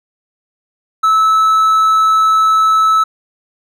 triangle tone, 1304 Hz, E6, 19 cents flat, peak -6 dBFS, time 1.03-3.04 s, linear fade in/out 10 ms, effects none

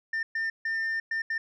sine tone bursts at uneven times, 1802 Hz, A6, 41 cents sharp, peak -24 dBFS, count 5, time 0.13-0.23 / 0.35-0.5 / 0.65-1 / 1.11-1.22 / 1.3-1.38 s, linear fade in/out 5 ms, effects tanh soft clip ceiling -26 dBFS

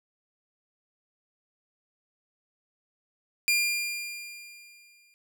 sawtooth tone with exponential decay, 2400 Hz, D7, 37 cents sharp, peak -17 dBFS, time 3.48-5.14 s, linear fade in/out 0 ms, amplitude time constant 360 ms, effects none

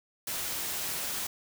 white noise, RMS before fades -34 dBFS, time 0.27-1.27 s, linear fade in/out 5 ms, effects none

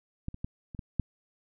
clicks, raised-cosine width 5 ms, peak -21 / -29 / -21 / -29 / -24 / -14 dBFS, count 6, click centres 0.284 / 0.344 / 0.445 / 0.748 / 0.792 / 0.997 s, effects none

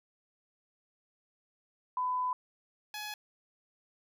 sine / 10% pulse tone pair in turn, 1003 / 842.9 Hz, B5 / G#5, +26 / +25 cents, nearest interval minor third, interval 301 cents, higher first, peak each -29 / -30 dBFS, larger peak first, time 1.97-2.33 / 2.94-3.14 s, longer first, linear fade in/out 2 ms, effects none

